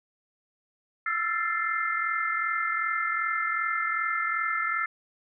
sine chord, F major seventh, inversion third, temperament equal with one note detuned, 1318.5 / 1361.1 / 1760 / 2093 Hz, E6 / F6 / A6 / C7, 0 / -45 / 0 / 0 cents, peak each -31 dBFS, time 1.06-4.86 s, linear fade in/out 5 ms, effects none

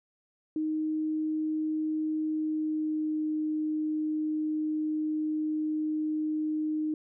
sine tone with pitch glide, 311.1 to 308.4 Hz, D#4 to D#4, 0 to -15 cents, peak -27 dBFS, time 0.56-6.94 s, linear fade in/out 2 ms, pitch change -15 cents, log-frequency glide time 2.24-3.28 s, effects none

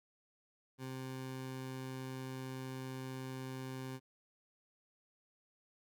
20% pulse tone, 130.81 Hz, C3, in tune, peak -37 dBFS, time 0.78-4 s, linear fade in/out 50 ms, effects none

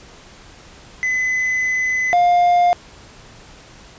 triangle tone pair in turn, 2018 / 705.3 Hz, B6 / F5, +37 / +17 cents, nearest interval octave + tritone, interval 1820 cents, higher first, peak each -15 / -9 dBFS, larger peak second, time 1.03-2.13 / 2.13-2.73 s, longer first, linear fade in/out 0 ms, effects pink hiss -43 dBFS RMS until 3.98 s + resampled to 16000 Hz

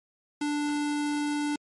square tone, 293.9 Hz, D4, 1 cent sharp, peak -27 dBFS, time 0.41-1.56 s, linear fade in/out 5 ms, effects MP3 48 kbps

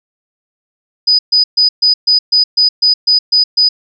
sine tone bursts, 4975 Hz, D#8, 1 cent flat, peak -6 dBFS, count 11, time 1.07-3.69 s, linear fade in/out 10 ms, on 120 ms, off 130 ms, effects none

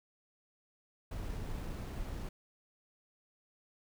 brown noise with sample-and-hold, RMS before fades -40 dBFS, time 1.11-2.29 s, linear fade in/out 5 ms, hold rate 11025 Hz, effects none

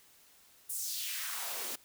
white noise with high-pass filter sweep, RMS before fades -38 dBFS, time 0.69-1.76 s, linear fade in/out 10 ms, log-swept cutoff 10000 to 260 Hz, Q 1.9, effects white hiss -62 dBFS RMS until 1.84 s

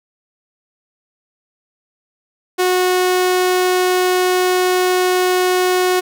sawtooth tone, 365.6 Hz, F#4, 21 cents flat, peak -9 dBFS, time 2.58-6.01 s, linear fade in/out 20 ms, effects none

